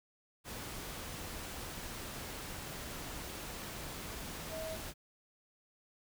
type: tone in noise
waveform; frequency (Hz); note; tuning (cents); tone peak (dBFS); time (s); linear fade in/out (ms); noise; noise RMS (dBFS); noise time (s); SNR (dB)
sine; 640; D#5; +49; -40; 4.49-4.78; 50; pink; -44; 0.44-4.94; +1
effects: none